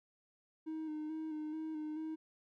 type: tone with vibrato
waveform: triangle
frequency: 311.1 Hz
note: D#4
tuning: in tune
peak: -36 dBFS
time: 0.66-2.16 s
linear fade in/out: 20 ms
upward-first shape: square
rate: 2.3 Hz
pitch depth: 27 cents each way
effects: tanh soft clip ceiling -32 dBFS